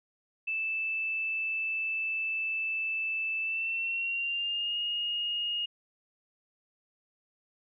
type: tone with pitch glide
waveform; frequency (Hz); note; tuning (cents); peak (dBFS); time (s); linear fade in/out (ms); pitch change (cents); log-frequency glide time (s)
sine; 2637 to 2859; E7 to F7; 0 to +40; -29; 0.47-5.66; 10; +140; 3.41-4.78
effects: none